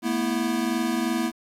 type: chord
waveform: square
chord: A suspended second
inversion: none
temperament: equal with one note detuned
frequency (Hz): 220 / 242.8 / 329.6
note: A3 / B3 / E4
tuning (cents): 0 / -29 / 0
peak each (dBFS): -30 / -27 / -28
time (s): 0.02-1.32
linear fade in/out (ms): 50
effects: resampled to 32000 Hz + 9-bit